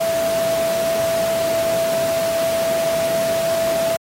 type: tone in noise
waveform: sine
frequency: 661 Hz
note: E5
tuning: 5 cents sharp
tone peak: -17 dBFS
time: 0-3.97 s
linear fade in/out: 10 ms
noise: pink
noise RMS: -27 dBFS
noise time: 0-3.97 s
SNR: +7 dB
effects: high-pass 150 Hz 12 dB/octave + AAC 48 kbps